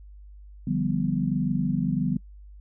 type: chord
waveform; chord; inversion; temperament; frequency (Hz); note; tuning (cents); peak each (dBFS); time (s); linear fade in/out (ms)
sine; G dominant seventh; second; equal with one note detuned; 148.54 / 174.61 / 196 / 246.9; D3 / F3 / G3 / B3; +20 / 0 / 0 / 0; -28; 0.67-2.17; 5
effects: noise-tail reverb RT60 0.1 s tail -25 dB re dry + added 50 Hz sine -43 dBFS peak until 2.6 s